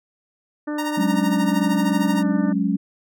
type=harmonic tone; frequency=298.2 Hz; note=D4; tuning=27 cents sharp; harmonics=1 / 2 / 3 / 4 / 5 / 6; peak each=-24 / -32 / -38 / -38 / -39 / -40 dBFS; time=0.67-2.53 s; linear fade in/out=10 ms
type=tone with tremolo; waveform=sawtooth; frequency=932 Hz; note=A#5; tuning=1 cent flat; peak=-20 dBFS; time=0.78-2.23 s; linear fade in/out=5 ms; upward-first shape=triangle; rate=13 Hz; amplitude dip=80%
type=chord; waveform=sine; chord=F# suspended second; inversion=none; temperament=just; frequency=185 / 208.1 / 277.5 Hz; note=F#3 / G#3 / C#4; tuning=0 / +4 / +2 cents; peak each=-22 / -22 / -23 dBFS; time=0.97-2.77 s; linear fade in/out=10 ms
effects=none